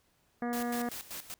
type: harmonic tone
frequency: 240 Hz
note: B3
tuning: 49 cents flat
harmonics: 1 / 2 / 3 / 4 / 5 / 6 / 7 / 8 / 9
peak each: -33 / -39 / -38 / -50 / -45 / -52 / -45 / -51 / -56 dBFS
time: 0.42-0.89 s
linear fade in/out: 2 ms
type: noise with tremolo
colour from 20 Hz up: white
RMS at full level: -41 dBFS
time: 0.53-1.34 s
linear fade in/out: 0 ms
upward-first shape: square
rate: 5.2 Hz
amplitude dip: 75%
effects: pink hiss -71 dBFS RMS until 1.39 s